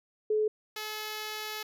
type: tone pair in turn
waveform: sine / 5% pulse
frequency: 428.6 / 428.6 Hz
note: A4 / A4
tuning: -45 / -45 cents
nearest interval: unison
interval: 0 cents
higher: neither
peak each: -24 dBFS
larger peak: neither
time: 0.3-0.48 / 0.76-1.63 s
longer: second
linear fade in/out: 5 ms
effects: none